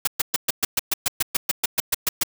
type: noise bursts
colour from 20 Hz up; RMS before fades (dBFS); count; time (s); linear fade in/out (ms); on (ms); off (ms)
white; -20; 16; 0.05-2.234; 5; 24; 120
effects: none